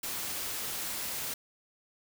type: noise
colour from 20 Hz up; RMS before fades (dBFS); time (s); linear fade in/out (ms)
white; -36; 0.03-1.34; 5
effects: none